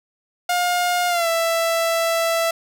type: tone with pitch glide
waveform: sawtooth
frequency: 711 to 663.4 Hz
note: F5 to E5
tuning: +31 to +11 cents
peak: -14 dBFS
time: 0.49-2.51 s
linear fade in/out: 5 ms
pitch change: -120 cents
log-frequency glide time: 1.08-1.28 s
effects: none